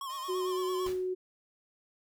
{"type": "tone with vibrato", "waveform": "square", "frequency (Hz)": 1071, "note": "C6", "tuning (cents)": 40, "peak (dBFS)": -37, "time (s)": [0.01, 0.87], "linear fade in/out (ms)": 2, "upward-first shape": "sine", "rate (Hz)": 8.9, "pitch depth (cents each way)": 75}
{"type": "tone with pitch glide", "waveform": "5% pulse", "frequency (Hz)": [617, 575.7], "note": ["D#5", "D5"], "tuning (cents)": [-15, -35], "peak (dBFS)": -38, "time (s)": [0.09, 0.93], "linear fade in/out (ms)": 10, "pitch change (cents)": -120, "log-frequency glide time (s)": [0.45, 0.6]}
{"type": "tone", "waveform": "sine", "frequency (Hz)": 369, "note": "F#4", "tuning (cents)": -5, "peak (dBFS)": -30, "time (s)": [0.28, 1.15], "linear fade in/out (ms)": 20}
{"type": "noise with exponential decay", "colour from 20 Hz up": "pink", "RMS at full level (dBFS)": -41, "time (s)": [0.86, 1.15], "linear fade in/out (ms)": 5, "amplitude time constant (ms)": 62}
{"effects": []}